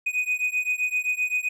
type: beating tone pair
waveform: triangle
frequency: 2489 / 2496.7 Hz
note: D#7 / D#7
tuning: 0 / +5 cents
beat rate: 7.7 Hz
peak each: -24 / -25 dBFS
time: 0.06-1.49 s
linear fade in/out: 10 ms
effects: none